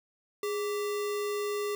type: tone with sample-and-hold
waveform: sine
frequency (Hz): 413.6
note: G#4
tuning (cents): -7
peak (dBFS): -29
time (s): 0.43-1.75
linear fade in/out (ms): 2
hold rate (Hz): 1575
effects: none